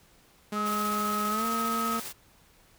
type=tone with pitch glide; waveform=sawtooth; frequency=208.7 to 228.9 Hz; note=G#3 to A#3; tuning=+9 to -31 cents; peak=-27 dBFS; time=0.52-2 s; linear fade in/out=5 ms; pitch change=+160 cents; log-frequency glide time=1.29-1.45 s
type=tone; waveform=sine; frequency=1277 Hz; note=D#6; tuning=45 cents sharp; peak=-28 dBFS; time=0.53-2.01 s; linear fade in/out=50 ms
type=noise with tremolo; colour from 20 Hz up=white; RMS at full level=-38 dBFS; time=0.65-2.13 s; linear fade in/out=20 ms; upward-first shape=square; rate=15 Hz; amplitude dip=25%
effects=pink hiss -60 dBFS RMS until 2.78 s